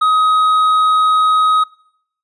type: tone with hard clipping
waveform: sine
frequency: 1262 Hz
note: D#6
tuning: 24 cents sharp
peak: -11 dBFS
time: 0.01-1.64 s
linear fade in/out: 10 ms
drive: 4 dB
effects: noise-tail reverb RT60 0.7 s tail -23 dB re dry + resampled to 24000 Hz